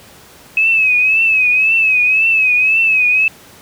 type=tone with vibrato; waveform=sine; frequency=2568 Hz; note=E7; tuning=46 cents flat; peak=-9 dBFS; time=0.57-3.28 s; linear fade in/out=2 ms; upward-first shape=triangle; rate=1.9 Hz; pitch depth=88 cents each way; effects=pink hiss -41 dBFS RMS until 3.61 s + high-pass 80 Hz 12 dB/octave